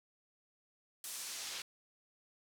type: noise with band-pass filter sweep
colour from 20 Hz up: pink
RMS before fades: -44 dBFS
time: 1.04-1.62 s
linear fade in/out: 2 ms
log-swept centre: 10000 to 4200 Hz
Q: 0.84
effects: none

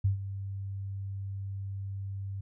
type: tone with ADSR envelope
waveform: sine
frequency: 98 Hz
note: G2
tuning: in tune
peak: -21 dBFS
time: 0.04-2.41 s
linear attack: 10 ms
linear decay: 120 ms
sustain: -13 dB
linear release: 7 ms
effects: none

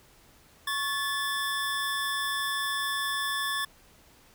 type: tone cluster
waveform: square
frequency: 1103 / 1734 / 3508 Hz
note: C#6 / A6 / A7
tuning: -9 / -26 / -6 cents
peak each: -34 / -32 / -34 dBFS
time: 0.67-3.65 s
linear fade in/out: 5 ms
effects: pink hiss -58 dBFS RMS until 4.34 s

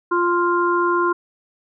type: harmonic tone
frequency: 349.2 Hz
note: F4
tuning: in tune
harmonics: 1 / 3 / 4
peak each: -19 / -19 / -23 dBFS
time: 0.11-1.13 s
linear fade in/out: 10 ms
effects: none

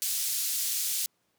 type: band-pass noise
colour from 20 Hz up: white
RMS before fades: -30 dBFS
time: 0.02-1.06 s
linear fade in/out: 0 ms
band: 4100 to 15000 Hz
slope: 12 dB/octave
effects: pink hiss -73 dBFS RMS until 1.38 s + high-pass 150 Hz 12 dB/octave

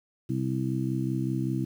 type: harmonic tone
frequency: 65.2 Hz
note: C2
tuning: 5 cents flat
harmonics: 2 / 3 / 4 / 5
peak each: -29 / -33 / -33 / -32 dBFS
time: 0.29-1.65 s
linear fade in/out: 10 ms
effects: 9-bit

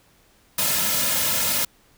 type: noise with comb filter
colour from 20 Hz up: white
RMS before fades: -22 dBFS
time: 0.58-1.65 s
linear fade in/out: 5 ms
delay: 2.6 ms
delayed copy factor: -0.85
effects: pink hiss -58 dBFS RMS until 1.97 s

